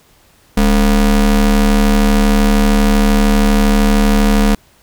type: ring-modulated tone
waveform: square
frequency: 122.1 Hz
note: B2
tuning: 19 cents flat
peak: -6 dBFS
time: 0.57-4.55 s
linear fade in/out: 5 ms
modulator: 85.7 Hz
effects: pink hiss -50 dBFS RMS until 4.82 s